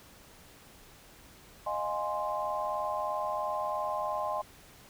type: chord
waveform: sine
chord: F minor seventh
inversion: third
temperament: equal with one note detuned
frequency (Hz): 615.5 / 698.5 / 830.6 / 1046.5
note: Eb5 / F5 / Ab5 / C6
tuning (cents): -19 / 0 / 0 / 0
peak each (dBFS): -35 / -39 / -36 / -34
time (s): 1.66-4.42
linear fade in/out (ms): 10
effects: pink hiss -55 dBFS RMS until 4.89 s